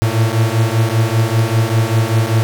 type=beating tone pair; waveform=45% pulse; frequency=110 / 115.1 Hz; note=A2 / A#2; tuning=0 / -22 cents; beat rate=5.1 Hz; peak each=-15 dBFS; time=0.02-2.43 s; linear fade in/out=0 ms; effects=none